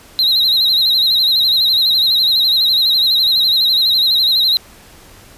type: tone with vibrato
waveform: triangle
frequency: 3960 Hz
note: B7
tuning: 4 cents sharp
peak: -9 dBFS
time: 0.19-4.57 s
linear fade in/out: 0 ms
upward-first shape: sine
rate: 12 Hz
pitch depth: 94 cents each way
effects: pink hiss -42 dBFS RMS until 5.37 s + resampled to 32000 Hz